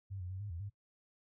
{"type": "tone with pitch steps", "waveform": "sine", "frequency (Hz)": [97.4, 90, 94.4, 103.1, 84, 101], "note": ["G2", "F#2", "F#2", "G#2", "E2", "G#2"], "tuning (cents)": [-11, -47, 35, -12, 33, -48], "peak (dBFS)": -40, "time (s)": [0.1, 0.7], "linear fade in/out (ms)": 20, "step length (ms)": 100, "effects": ["noise-tail reverb RT60 0.1 s tail -18 dB re dry"]}